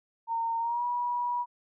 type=tone with pitch glide; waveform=sine; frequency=917 to 969.3 Hz; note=A#5 to B5; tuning=-29 to -33 cents; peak=-27 dBFS; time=0.27-1.46 s; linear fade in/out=50 ms; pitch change=+96 cents; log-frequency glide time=0.59-0.84 s; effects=none

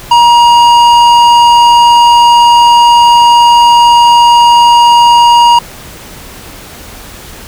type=tone with tanh clipping; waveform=triangle; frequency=949 Hz; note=A#5; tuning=31 cents sharp; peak=-3 dBFS; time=0.11-5.59 s; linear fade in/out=5 ms; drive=17 dB; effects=pink hiss -29 dBFS RMS until 7.47 s

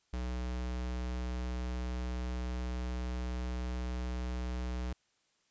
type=tone; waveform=square; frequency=61.74 Hz; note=B1; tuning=in tune; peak=-35 dBFS; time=0.13-4.93 s; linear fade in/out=5 ms; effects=white hiss -74 dBFS RMS until 5.5 s + resampled to 16000 Hz

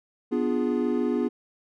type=chord; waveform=triangle; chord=B diminished seventh; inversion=none; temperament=equal; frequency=246.9 / 293.7 / 349.2 / 415.3 Hz; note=B3 / D4 / F4 / Ab4; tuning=0 / 0 / 0 / 0 cents; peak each=-24 / -28 / -27 / -27 dBFS; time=0.31-1.29 s; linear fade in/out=20 ms; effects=none

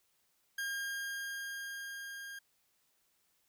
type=tone with level ramp; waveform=40% pulse; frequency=1614 Hz; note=G#6; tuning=50 cents flat; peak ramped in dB=-34 to -43 dBFS; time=0.58-2.39 s; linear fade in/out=5 ms; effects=white hiss -75 dBFS RMS until 3.48 s

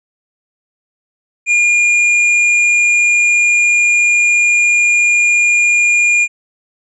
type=tone with hard clipping; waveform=sine; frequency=2419 Hz; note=D#7; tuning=49 cents flat; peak=-10 dBFS; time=1.46-6.28 s; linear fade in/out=50 ms; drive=7 dB; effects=resampled to 24000 Hz

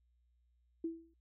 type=tone with exponential decay; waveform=sine; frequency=329.6 Hz; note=E4; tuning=in tune; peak=-32 dBFS; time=0.84-1.14 s; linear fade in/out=5 ms; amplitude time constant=65 ms; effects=noise-tail reverb RT60 0.1 s tail -19 dB re dry + added 60 Hz sine -70 dBFS peak until 1.2 s

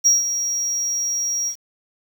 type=tone with ADSR envelope; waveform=triangle; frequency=5660 Hz; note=F8; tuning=22 cents sharp; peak=-9 dBFS; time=0.04-1.56 s; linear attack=25 ms; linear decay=160 ms; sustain=-10 dB; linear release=86 ms; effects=7-bit

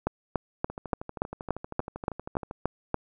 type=two click trains; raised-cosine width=1 ms; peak=-11 / -22 dBFS; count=11 / 24; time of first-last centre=0.07-2.944 / 0.7-2.511 s; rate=3.48 / 12.7 Hz; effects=none

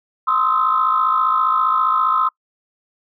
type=tone cluster; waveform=sine; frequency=1043 / 1256 / 1311 Hz; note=C6 / D#6 / E6; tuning=-6 / +16 / -10 cents; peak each=-18 dBFS; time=0.27-2.29 s; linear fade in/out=10 ms; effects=noise-tail reverb RT60 0.1 s tail -25 dB re dry + tanh soft clip ceiling -5 dBFS

